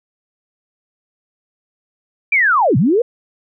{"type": "linear two-way sweep", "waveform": "sine", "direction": "down then up", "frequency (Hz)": [2400, 111.7, 503], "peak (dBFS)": -10, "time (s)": [2.32, 3.02], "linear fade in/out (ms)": 5, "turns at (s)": 2.77, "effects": []}